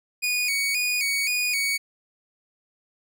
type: tone with vibrato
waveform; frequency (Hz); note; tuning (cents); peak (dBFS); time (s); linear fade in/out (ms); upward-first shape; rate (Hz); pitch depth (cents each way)
sawtooth; 2349; D7; 0; -19; 0.22-1.78; 20; square; 1.9; 82
effects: none